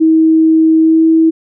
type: tone with pitch glide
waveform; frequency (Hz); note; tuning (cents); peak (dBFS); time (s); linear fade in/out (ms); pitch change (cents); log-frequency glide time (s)
sine; 320 to 323.3; D#4 to E4; +49 to -34; -5; 0-1.31; 20; +17; 0.8-1.05
effects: none